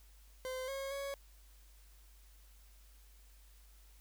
40% pulse tone with pitch steps, 516 / 544 / 556 Hz, C5 / C#5 / C#5, -24 / -33 / +5 cents, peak -38 dBFS, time 0.45-1.14 s, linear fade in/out 0 ms, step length 230 ms, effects added 50 Hz sine -58 dBFS peak until 4 s + white hiss -67 dBFS RMS until 4 s

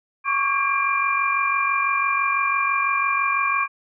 sine tone cluster, 1104 / 1150 / 1617 / 2380 Hz, C#6 / D6 / G#6 / D7, -7 / -37 / -47 / +22 cents, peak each -22 / -26 / -28 / -23 dBFS, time 0.24-3.68 s, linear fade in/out 50 ms, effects none

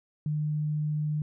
sine tone, 151.2 Hz, D#3, 49 cents flat, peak -26 dBFS, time 0.26-1.22 s, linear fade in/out 2 ms, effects none

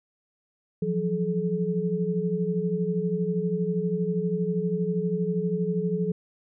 sine tone cluster, 169.5 / 182 / 429.1 Hz, E3 / F#3 / A4, +49 / -28 / -43 cents, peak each -28 dBFS, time 0.82-6.12 s, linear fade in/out 5 ms, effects none

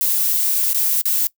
violet noise with dropouts, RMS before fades -18 dBFS, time 0.01-1.27 s, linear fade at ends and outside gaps 0 ms, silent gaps 0.731-0.746 / 1.013-1.055 s, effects noise-tail reverb RT60 0.1 s tail -21 dB re dry

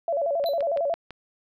sine tone with vibrato, 617 Hz, D#5, 15 cents flat, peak -22 dBFS, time 0.08-0.94 s, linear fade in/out 2 ms, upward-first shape square, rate 11 Hz, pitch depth 150 cents each way
click train, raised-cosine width 0.3 ms, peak -22 dBFS, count 5, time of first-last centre 0.44-1.107 s, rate 6 Hz
square tone with exponential decay, 4007 Hz, B7, 24 cents sharp, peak -30 dBFS, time 0.46-0.62 s, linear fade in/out 1 ms, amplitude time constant 33 ms
effects none

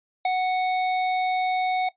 square tone with ADSR envelope, 740 Hz, F#5, in tune, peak -19 dBFS, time 0.25-1.89 s, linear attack 4 ms, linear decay 12 ms, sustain -3 dB, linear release 6 ms, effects noise-tail reverb RT60 0.1 s tail -17 dB re dry + resampled to 8000 Hz

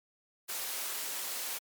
white high-pass noise, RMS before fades -37 dBFS, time 0.48-1.59 s, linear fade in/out 20 ms, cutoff 390 Hz, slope 12 dB/octave, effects MP3 96 kbps

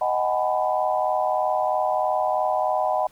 sine chord, G# minor seventh, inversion second, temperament just, 623 / 747.5 / 830.6 / 996.7 Hz, D#5 / F#5 / G#5 / B5, +2 / +17 / 0 / +16 cents, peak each -24 / -23 / -28 / -27 dBFS, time 0.01-3.07 s, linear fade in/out 5 ms, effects pink hiss -55 dBFS RMS until 3.11 s + MP3 96 kbps

